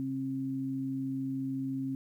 sine tone pair together, 133.7 / 267.4 Hz, C3 / C4, +38 / +38 cents, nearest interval octave, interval 1200 cents, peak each -39 / -32 dBFS, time 0-1.95 s, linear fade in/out 0 ms, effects 11-bit

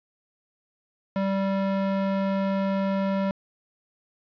square tone with band-pass filter, 194.8 Hz, G3, 11 cents flat, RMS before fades -25 dBFS, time 1.16-3.31 s, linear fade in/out 0 ms, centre 560 Hz, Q 0.59, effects resampled to 11025 Hz + 8-bit

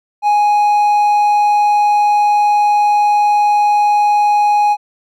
triangle tone, 830.6 Hz, G#5, in tune, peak -7 dBFS, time 0.22-4.77 s, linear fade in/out 50 ms, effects none

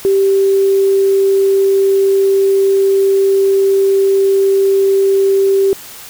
sine tone, 390.4 Hz, G4, 7 cents flat, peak -8 dBFS, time 0.05-5.73 s, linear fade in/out 0 ms, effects white hiss -33 dBFS RMS until 6.09 s

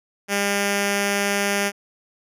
5% pulse tone with notch filter, 201.2 Hz, G3, 45 cents sharp, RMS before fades -22 dBFS, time 0.28-1.72 s, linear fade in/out 50 ms, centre 1100 Hz, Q 2, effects resampled to 32000 Hz

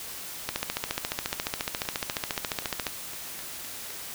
two click trains, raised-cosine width 0.2 ms, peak -24 / -10 dBFS, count 11 / 35, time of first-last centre 1.34-3.904 / 0.49-2.868 s, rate 3.9 / 14.3 Hz, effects white hiss -39 dBFS RMS until 4.14 s

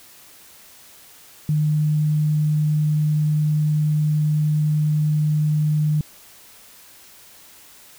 sine tone, 151.7 Hz, D#3, 44 cents flat, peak -16 dBFS, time 1.49-6.01 s, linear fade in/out 2 ms, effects white hiss -47 dBFS RMS until 7.98 s

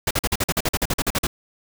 pink noise bursts, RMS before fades -21 dBFS, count 15, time 0.07-1.27 s, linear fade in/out 5 ms, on 38 ms, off 45 ms, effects none

